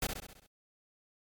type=noise with echo; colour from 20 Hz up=pink; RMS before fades=-32 dBFS; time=0.02-0.07 s; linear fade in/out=5 ms; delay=66 ms; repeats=6; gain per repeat=-5 dB; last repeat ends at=0.466 s; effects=MP3 96 kbps